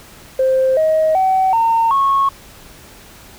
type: tone with pitch steps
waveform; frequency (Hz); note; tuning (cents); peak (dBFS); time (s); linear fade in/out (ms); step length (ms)
sine; 524 / 630.4 / 758.4 / 912.3 / 1097.6; C5 / D#5 / F#5 / A#5 / C#6; +2 / +23 / +43 / -38 / -17; -10; 0.39-2.29; 5; 380
effects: tanh soft clip ceiling -7 dBFS + pink hiss -41 dBFS RMS until 3.38 s